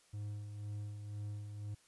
triangle tone with tremolo, 103.83 Hz, G#2, in tune, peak -37 dBFS, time 0.13-1.75 s, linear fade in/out 10 ms, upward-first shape sine, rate 2 Hz, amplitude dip 45%, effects white hiss -68 dBFS RMS until 1.87 s + resampled to 24000 Hz

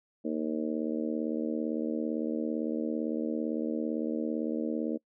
harmonic tone, 77.78 Hz, D#2, in tune, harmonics 3 / 4 / 5 / 6 / 7 / 8, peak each -33 / -33 / -43 / -37 / -39 / -45 dBFS, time 0.24-4.98 s, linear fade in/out 20 ms, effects noise-tail reverb RT60 0.1 s tail -25 dB re dry

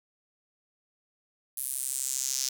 sawtooth tone with high-pass filter sweep, 132.7 Hz, C3, 25 cents sharp, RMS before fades -32 dBFS, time 1.57-2.49 s, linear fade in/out 5 ms, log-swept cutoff 11000 to 5600 Hz, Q 3.1, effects none

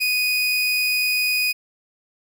30% pulse tone, 2486 Hz, D#7, 2 cents flat, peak -16 dBFS, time 0-1.53 s, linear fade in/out 20 ms, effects none

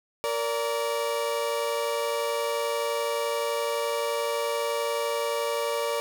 30% pulse tone pair together, 465.9 / 577.5 Hz, A#4 / D5, -1 / -29 cents, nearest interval major third, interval 372 cents, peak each -26 dBFS, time 0.24-6 s, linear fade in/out 0 ms, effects none

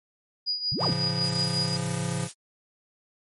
sine tone with tremolo, 4902 Hz, D#8, 27 cents flat, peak -23 dBFS, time 0.46-1.77 s, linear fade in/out 20 ms, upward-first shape triangle, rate 5.5 Hz, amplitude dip 75%
sine exponential two-way sweep, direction up then down, 103.83 to 1280 to 103.83 Hz, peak -27 dBFS, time 0.72-0.93 s, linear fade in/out 0 ms, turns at 0.84 s
square chord, A augmented, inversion none, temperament just, 110 / 137.5 / 171.88 Hz, A2 / C#3 / E#3, 0 / -14 / -27 cents, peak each -35 / -32 / -31 dBFS, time 0.78-2.29 s, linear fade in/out 50 ms
blue noise, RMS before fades -35 dBFS, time 1.21-2.34 s, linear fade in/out 50 ms
effects MP3 48 kbps

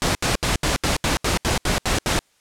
pink noise bursts, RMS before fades -20 dBFS, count 11, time 0.02-2.19 s, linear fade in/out 0 ms, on 130 ms, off 74 ms, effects white hiss -61 dBFS RMS until 2.4 s + low-pass 9000 Hz 12 dB/octave

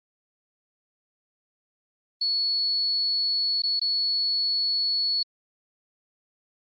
sine tone with dropouts, 4400 Hz, C#8, 14 cents flat, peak -22 dBFS, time 2.21-5.23 s, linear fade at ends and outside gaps 5 ms, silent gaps 3.621-3.635 / 3.796-3.814 s, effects Opus 24 kbps

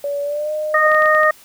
sine tone with pitch glide, 571 to 612 Hz, D5 to D#5, -49 to -29 cents, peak -19 dBFS, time 0.04-0.87 s, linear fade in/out 2 ms, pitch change +120 cents, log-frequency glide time 0.22-0.52 s
harmonic tone, 617 Hz, D#5, 15 cents flat, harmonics 1 / 2 / 3, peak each -15 / -15 / -15 dBFS, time 0.74-1.31 s, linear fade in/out 5 ms
clicks, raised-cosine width 0.3 ms, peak -15 dBFS, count 6, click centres 0.917 / 0.947 / 1.022 / 1.058 / 1.149 / 1.233 s
effects white hiss -46 dBFS RMS until 1.44 s

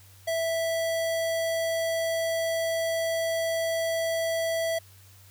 square tone, 658 Hz, E5, 3 cents flat, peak -26 dBFS, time 0.27-4.79 s, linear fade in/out 10 ms, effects added 96 Hz sine -52 dBFS peak until 5.3 s + white hiss -56 dBFS RMS until 5.3 s

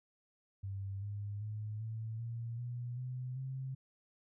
sine tone with pitch steps, 98 / 102.28 / 106.75 / 111.41 / 116.27 / 121.35 / 126.65 / 132.18 Hz, G2 / G#2 / G#2 / A2 / A#2 / B2 / B2 / C3, 0 / -26 / +48 / +22 / -4 / -30 / +44 / +18 cents, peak -38 dBFS, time 0.63-3.75 s, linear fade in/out 10 ms, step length 390 ms, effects none

